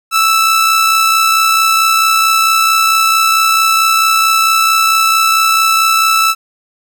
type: tone with amplitude modulation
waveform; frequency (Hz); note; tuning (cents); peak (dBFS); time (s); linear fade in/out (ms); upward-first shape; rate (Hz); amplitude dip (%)
sawtooth; 1318.5; E6; 0; -3; 0.11-6.35; 50; sine; 64.5; 35
effects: none